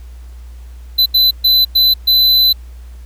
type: tone bursts at uneven times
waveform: square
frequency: 4017 Hz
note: B7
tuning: 29 cents sharp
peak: -8 dBFS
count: 5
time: 0.98-1.06 / 1.14-1.31 / 1.44-1.65 / 1.75-1.94 / 2.07-2.53 s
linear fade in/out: 10 ms
effects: added 60 Hz sine -30 dBFS peak until 3.05 s + pink hiss -50 dBFS RMS until 3.05 s